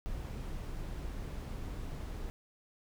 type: noise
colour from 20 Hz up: brown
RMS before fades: -40 dBFS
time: 0.06-2.3 s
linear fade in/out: 0 ms
effects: none